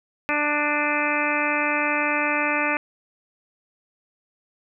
harmonic tone with a mistuned harmonic, 295.8 Hz, D4, 13 cents sharp, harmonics 1 / 2 / 3 / 4 / 5 / 6 / 7 / 8 / 9, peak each -29 / -29 / -29 / -29 / -29 / -29 / -29 / -29 / -29 dBFS, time 0.29-2.77 s, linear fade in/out 0 ms, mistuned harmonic 9, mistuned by -57 cents, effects none

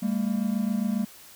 triangle tone pair together, 200.4 / 227.8 Hz, G3 / A#3, +38 / -40 cents, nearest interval major second, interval 222 cents, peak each -24 / -25 dBFS, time 0.02-1.05 s, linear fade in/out 10 ms, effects white hiss -49 dBFS RMS until 1.35 s

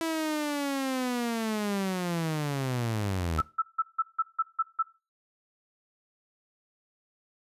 sawtooth linear sweep, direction down, 329.6 to 75.2 Hz, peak -24 dBFS, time 0.01-3.41 s, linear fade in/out 0 ms
sine tone bursts, 1318.5 Hz, E6, in tune, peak -22 dBFS, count 8, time 3.38-4.828 s, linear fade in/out 10 ms, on 41 ms, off 160 ms
effects noise-tail reverb RT60 0.3 s tail -18 dB re dry + resampled to 32000 Hz

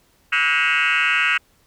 sine tone with frequency modulation, 2059 Hz, C7, 28 cents flat, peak -14 dBFS, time 0.32-1.38 s, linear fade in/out 10 ms, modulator 152 Hz, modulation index 5, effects tanh soft clip ceiling -12 dBFS + pink hiss -59 dBFS RMS until 1.66 s

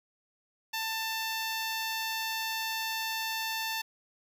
10% pulse tone, 890 Hz, A5, 20 cents sharp, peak -23 dBFS, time 0.73-3.82 s, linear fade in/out 10 ms, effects none

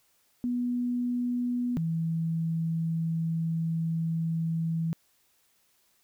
sine tone pair in turn, 244.6 / 163.71 Hz, B3 / E3, -16 / -12 cents, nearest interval perfect fifth, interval 696 cents, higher first, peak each -26 dBFS, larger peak neither, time 0.44-1.77 / 1.77-4.93 s, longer second, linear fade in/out 0 ms, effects white hiss -68 dBFS RMS until 6.03 s

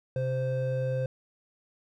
triangle tone pair together, 130.1 / 519.5 Hz, C3 / C5, -9 / -12 cents, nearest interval 2 octaves, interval 2397 cents, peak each -27 / -28 dBFS, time 0.16-1.06 s, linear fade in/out 2 ms, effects none

